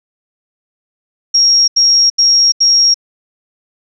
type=tone bursts; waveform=sine; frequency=5588 Hz; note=F8; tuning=in tune; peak=-6 dBFS; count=4; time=1.34-2.943 s; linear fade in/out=10 ms; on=340 ms; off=81 ms; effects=none